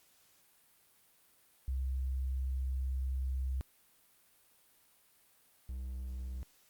sine / triangle tone pair in turn, 65.4 / 63.72 Hz, C2 / C2, 0 / -45 cents, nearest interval unison, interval 45 cents, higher first, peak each -32 / -36 dBFS, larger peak first, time 1.68-3.61 / 5.69-6.43 s, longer first, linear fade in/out 0 ms, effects white hiss -67 dBFS RMS until 6.69 s + Opus 48 kbps

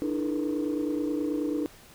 sine tone cluster, 297.6 / 326.9 / 428.3 / 481.3 Hz, D4 / E4 / A4 / B4, +23 / -14 / -47 / -45 cents, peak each -27 / -32 / -35 / -34 dBFS, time 0.02-1.66 s, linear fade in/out 0 ms, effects tanh soft clip ceiling -20 dBFS + pink hiss -52 dBFS RMS until 1.94 s

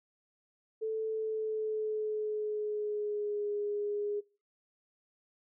sine tone with pitch glide, 440 to 412.9 Hz, A4 to G#4, 0 to -10 cents, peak -31 dBFS, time 0.81-4.21 s, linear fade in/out 20 ms, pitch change -110 cents, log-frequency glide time 1.07-3.51 s, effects noise-tail reverb RT60 0.4 s tail -24 dB re dry

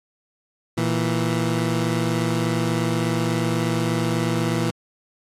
20% pulse tone pair together, 116.54 / 164.81 Hz, A#2 / E3, 0 / 0 cents, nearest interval tritone, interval 600 cents, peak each -18 dBFS, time 0.77-4.71 s, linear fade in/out 10 ms, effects low-pass 11000 Hz 12 dB/octave + AAC 64 kbps

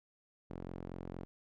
sawtooth tone with band-pass filter, 44.32 Hz, F1, 26 cents sharp, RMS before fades -45 dBFS, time 0.5-1.25 s, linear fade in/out 0 ms, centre 320 Hz, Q 0.69, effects none

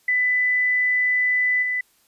sine tone with level steps, 1996 Hz, B6, 18 cents sharp, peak -17 / -21 dBFS, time 0.08-1.81 s, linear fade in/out 5 ms, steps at 1.62 s, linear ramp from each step 10 ms, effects white hiss -61 dBFS RMS until 2.07 s + resampled to 32000 Hz

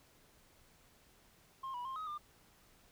sine tone with pitch steps, 1064 / 976 / 1059 / 1263 / 1198 Hz, C6 / B5 / C6 / D#6 / D6, +29 / -21 / +21 / +26 / +34 cents, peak -37 dBFS, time 1.63-2.18 s, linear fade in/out 10 ms, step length 110 ms, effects tanh soft clip ceiling -39 dBFS + pink hiss -66 dBFS RMS until 2.91 s

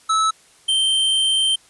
square tone pair in turn, 1303 / 3128 Hz, E6 / G7, -20 / -4 cents, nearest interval octave + minor third, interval 1516 cents, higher second, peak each -16 dBFS, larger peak neither, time 0.09-0.31 / 0.68-1.56 s, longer second, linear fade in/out 10 ms, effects white hiss -52 dBFS RMS until 1.69 s + resampled to 24000 Hz

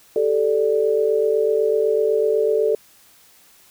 sine chord, G suspended second, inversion none, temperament equal, 392 / 440 / 587.3 Hz, G4 / A4 / D5, 0 / 0 / 0 cents, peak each -23 / -17 / -23 dBFS, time 0.16-2.75 s, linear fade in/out 2 ms, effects white hiss -52 dBFS RMS until 3.7 s

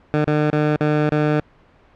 15% pulse tone with dropouts, 150.7 Hz, D3, 45 cents sharp, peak -9 dBFS, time 0.14-1.4 s, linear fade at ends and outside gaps 0 ms, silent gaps 0.244-0.274 / 0.502-0.529 / 0.762-0.808 / 1.093-1.122 s, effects pink hiss -52 dBFS RMS until 1.95 s + low-pass 2000 Hz 12 dB/octave

